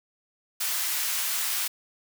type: high-pass noise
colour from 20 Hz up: white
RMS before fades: -28 dBFS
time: 0.6-1.68 s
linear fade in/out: 10 ms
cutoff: 1100 Hz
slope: 12 dB/octave
effects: none